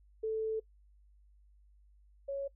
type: tone pair in turn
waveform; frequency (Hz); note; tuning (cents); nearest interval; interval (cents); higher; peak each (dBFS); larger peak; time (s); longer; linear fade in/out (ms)
sine; 440 / 554.4; A4 / C#5; 0 / 0; major third; 400; second; -31 / -34; first; 0.23-0.6 / 2.28-2.48; first; 10
effects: noise-tail reverb RT60 0.1 s tail -22 dB re dry + added 50 Hz sine -60 dBFS peak until 2.55 s